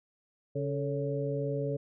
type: harmonic tone with a mistuned harmonic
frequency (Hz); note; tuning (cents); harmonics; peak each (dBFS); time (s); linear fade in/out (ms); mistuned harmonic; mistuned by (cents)
140; C#3; +18; 1 / 2 / 3 / 4; -33 / -39 / -34 / -36; 0.55-1.77; 10; 3; +69
effects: none